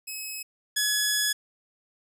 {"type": "tone pair in turn", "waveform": "10% pulse", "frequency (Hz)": [2565, 1692], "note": ["E7", "G#6"], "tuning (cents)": [-48, 32], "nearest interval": "perfect fifth", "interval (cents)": 720, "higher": "first", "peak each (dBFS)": [-25, -14], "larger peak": "second", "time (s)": [[0.07, 0.43], [0.76, 1.33]], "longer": "second", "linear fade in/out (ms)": 10, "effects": []}